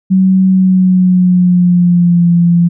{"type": "tone with pitch glide", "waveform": "sine", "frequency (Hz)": [188.6, 171.95], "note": ["F#3", "F3"], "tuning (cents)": [33, -27], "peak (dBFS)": -5, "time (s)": [0.1, 2.69], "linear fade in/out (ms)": 20, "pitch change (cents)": -160, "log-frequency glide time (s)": [0.48, 2.29], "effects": []}